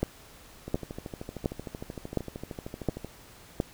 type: two click trains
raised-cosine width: 2 ms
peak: -23 / -12 dBFS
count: 32 / 6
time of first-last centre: 0.68-3.046 / 0.03-3.601 s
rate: 13.1 / 1.4 Hz
effects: pink hiss -52 dBFS RMS until 3.73 s